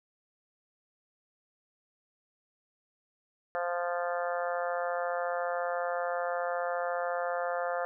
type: harmonic tone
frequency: 174.61 Hz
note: F3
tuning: in tune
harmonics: 3 / 4 / 5 / 6 / 7 / 8 / 9 / 10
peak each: -33 / -34 / -42 / -43 / -40 / -41 / -45 / -43 dBFS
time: 3.55-7.85 s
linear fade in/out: 0 ms
effects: none